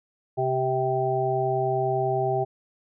harmonic tone with a mistuned harmonic, 130 Hz, C3, 11 cents flat, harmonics 1 / 3 / 5 / 6, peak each -29 / -26 / -28 / -27 dBFS, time 0.37-2.45 s, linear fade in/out 20 ms, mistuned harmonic 1, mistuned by +23 cents, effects none

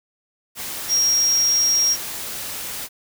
sine tone in noise, 5610 Hz, F8, 7 cents sharp, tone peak -15 dBFS, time 0.88-1.97 s, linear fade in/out 50 ms, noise white, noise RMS -30 dBFS, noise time 0.55-2.89 s, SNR +12 dB, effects none

